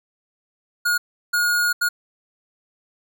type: tone bursts at uneven times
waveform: square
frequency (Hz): 1437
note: F6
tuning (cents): +49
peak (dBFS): -18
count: 3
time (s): 0.85-0.98 / 1.33-1.73 / 1.81-1.89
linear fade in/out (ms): 10
effects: none